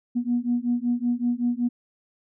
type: beating tone pair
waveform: sine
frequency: 239 / 244.3 Hz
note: A#3 / B3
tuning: +43 / -19 cents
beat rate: 5.3 Hz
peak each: -24 dBFS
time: 0.15-1.69 s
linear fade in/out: 20 ms
effects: tanh soft clip ceiling -14 dBFS